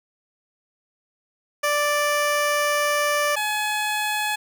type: tone pair in turn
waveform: 15% pulse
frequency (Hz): 587.3 / 847.1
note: D5 / G#5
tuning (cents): 0 / +34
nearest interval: tritone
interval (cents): 634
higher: second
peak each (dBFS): -13 / -16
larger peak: first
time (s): 1.63-3.36 / 3.36-4.36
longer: first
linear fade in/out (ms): 10
effects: none

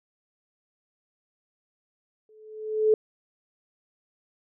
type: tone with exponential growth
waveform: sine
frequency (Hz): 432.5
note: A4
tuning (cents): -30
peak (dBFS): -14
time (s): 2.29-2.94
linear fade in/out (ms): 2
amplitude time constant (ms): 140
effects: none

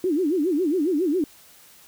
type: tone with vibrato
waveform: sine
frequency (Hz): 329.6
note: E4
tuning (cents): 0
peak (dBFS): -19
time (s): 0.04-1.24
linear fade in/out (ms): 2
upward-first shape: sine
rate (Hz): 7.3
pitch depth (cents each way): 260
effects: white hiss -51 dBFS RMS until 1.87 s

